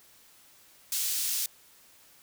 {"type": "high-pass noise", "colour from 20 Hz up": "pink", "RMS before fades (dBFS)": -30, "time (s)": [0.92, 1.46], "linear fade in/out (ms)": 2, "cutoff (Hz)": 5400, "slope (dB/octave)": 12, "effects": ["white hiss -58 dBFS RMS until 2.22 s"]}